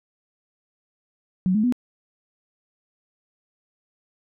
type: tone with pitch steps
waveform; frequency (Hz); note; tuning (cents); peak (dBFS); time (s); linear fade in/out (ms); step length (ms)
sine; 185 / 213.7 / 246.9; F#3 / G#3 / B3; 0 / +50 / 0; -17; 1.46-1.724; 0; 88
effects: none